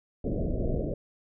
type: low-pass noise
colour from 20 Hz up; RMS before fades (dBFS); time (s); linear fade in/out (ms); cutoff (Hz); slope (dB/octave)
pink; -29; 0.24-0.94; 5; 650; 96
effects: none